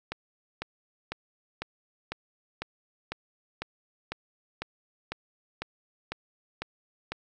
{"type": "click train", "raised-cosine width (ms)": 0.3, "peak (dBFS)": -17, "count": 15, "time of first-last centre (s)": [0.12, 7.12], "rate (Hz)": 2, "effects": []}